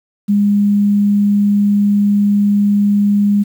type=tone; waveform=sine; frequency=204 Hz; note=G#3; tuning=31 cents flat; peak=-9 dBFS; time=0.28-3.44 s; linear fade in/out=20 ms; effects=7-bit